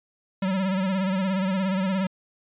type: tone with vibrato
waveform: square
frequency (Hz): 190.1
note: F#3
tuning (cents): +47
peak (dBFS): -23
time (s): 0.42-2.07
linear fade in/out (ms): 5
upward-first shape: sine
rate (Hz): 17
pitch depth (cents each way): 61
effects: resampled to 8000 Hz